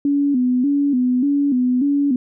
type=tone with vibrato; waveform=sine; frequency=266.7 Hz; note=C4; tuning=33 cents sharp; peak=-14 dBFS; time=0.05-2.16 s; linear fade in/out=2 ms; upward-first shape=square; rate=1.7 Hz; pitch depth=110 cents each way; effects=none